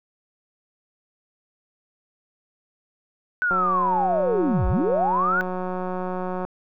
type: linear two-way sweep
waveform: sine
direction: down then up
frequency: 1503 to 38.89 to 1503 Hz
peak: -19 dBFS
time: 3.42-5.41 s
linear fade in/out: 0 ms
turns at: 4.68 s
type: click train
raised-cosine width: 1 ms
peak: -16 dBFS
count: 539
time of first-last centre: 3.51-6.45 s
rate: 183 Hz
effects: none